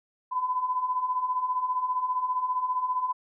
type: beating tone pair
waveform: sine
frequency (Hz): 996 / 1011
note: B5 / B5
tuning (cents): +14 / +40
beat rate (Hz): 15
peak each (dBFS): -32 / -26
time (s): 0.31-3.13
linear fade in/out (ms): 20
effects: none